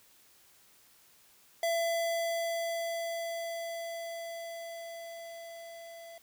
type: tone with level ramp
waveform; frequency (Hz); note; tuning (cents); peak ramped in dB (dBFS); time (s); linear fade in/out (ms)
square; 671; E5; +31; -28 to -47; 1.63-6.18; 2
effects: white hiss -62 dBFS RMS until 6.22 s